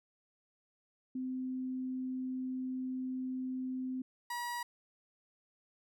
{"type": "tone pair in turn", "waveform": ["sine", "30% pulse"], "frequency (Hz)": [257.5, 961.6], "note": ["C4", "B5"], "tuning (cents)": [-28, -46], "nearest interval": "octave + major seventh", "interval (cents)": 2282, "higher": "second", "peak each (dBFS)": [-35, -34], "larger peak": "second", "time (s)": [[1.15, 4.02], [4.3, 4.63]], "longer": "first", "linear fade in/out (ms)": 5, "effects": []}